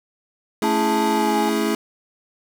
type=chord; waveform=square; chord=A major seventh; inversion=none; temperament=equal; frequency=220 / 277.2 / 329.6 / 415.3 Hz; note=A3 / C#4 / E4 / G#4; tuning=0 / 0 / 0 / 0 cents; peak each=-24 / -28 / -25 / -25 dBFS; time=0.62-1.75 s; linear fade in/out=2 ms
type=tone with pitch glide; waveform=sine; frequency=880 to 838.8 Hz; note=A5 to G#5; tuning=0 to +17 cents; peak=-21 dBFS; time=0.64-1.49 s; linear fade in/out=0 ms; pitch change=-83 cents; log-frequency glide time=1.11-1.35 s
effects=none